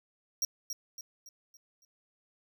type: tone with echo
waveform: 45% pulse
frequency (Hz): 5650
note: F8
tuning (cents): +19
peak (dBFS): -28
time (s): 0.42-0.45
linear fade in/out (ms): 2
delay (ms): 280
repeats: 5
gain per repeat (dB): -7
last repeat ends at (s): 1.85
effects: none